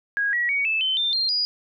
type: tone with pitch steps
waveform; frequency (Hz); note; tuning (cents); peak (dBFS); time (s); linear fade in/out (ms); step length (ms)
sine; 1644 / 1921.5 / 2246 / 2625 / 3068 / 3586 / 4191 / 4898; G#6 / B6 / C#7 / E7 / G7 / A7 / C8 / D#8; -18 / -48 / +22 / -8 / -38 / +32 / +2 / -28; -20; 0.17-1.45; 0; 160
effects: none